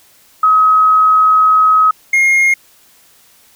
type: tone pair in turn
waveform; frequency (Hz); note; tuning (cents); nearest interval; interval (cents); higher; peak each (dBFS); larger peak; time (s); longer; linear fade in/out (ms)
sine / triangle; 1272 / 2139; D#6 / C7; +38 / +38; major sixth; 900; second; -6; neither; 0.43-1.91 / 2.13-2.54; first; 5
effects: white hiss -48 dBFS RMS until 3.55 s